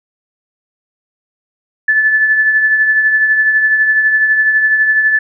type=tone with tremolo; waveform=sine; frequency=1740 Hz; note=A6; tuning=20 cents flat; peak=-6 dBFS; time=1.88-5.19 s; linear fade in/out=5 ms; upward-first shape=triangle; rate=12 Hz; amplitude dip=50%; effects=none